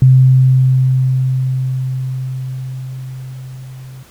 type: tone with level ramp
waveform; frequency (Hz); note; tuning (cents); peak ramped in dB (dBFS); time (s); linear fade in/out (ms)
sine; 130; C3; -11; -3 to -30; 0.02-4.03; 2
effects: pink hiss -45 dBFS RMS until 4.1 s